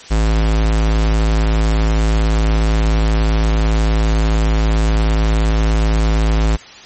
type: tone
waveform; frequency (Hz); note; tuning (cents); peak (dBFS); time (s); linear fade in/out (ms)
square; 54.2; A1; -25; -12; 0.1-6.57; 20
effects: white hiss -37 dBFS RMS until 6.85 s + MP3 32 kbps